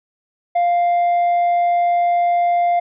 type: tone with tanh clipping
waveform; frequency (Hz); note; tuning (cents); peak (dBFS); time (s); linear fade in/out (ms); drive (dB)
sine; 698.5; F5; 0; -14; 0.55-2.8; 10; 3
effects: none